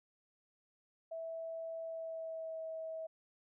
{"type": "tone with pitch glide", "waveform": "sine", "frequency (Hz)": [655, 644.5], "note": ["E5", "E5"], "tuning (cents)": [-11, -39], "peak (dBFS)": -40, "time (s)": [1.11, 3.07], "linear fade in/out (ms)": 10, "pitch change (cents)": -28, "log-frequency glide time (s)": [1.82, 2.62], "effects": []}